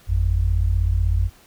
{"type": "tone pair together", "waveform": "sine", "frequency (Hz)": [50.91, 87], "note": ["G#1", "F2"], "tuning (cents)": [-34, -6], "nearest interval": "major sixth", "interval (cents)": 928, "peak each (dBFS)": -19, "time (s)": [0.07, 1.3], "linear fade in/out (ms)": 50, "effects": ["pink hiss -52 dBFS RMS until 1.46 s"]}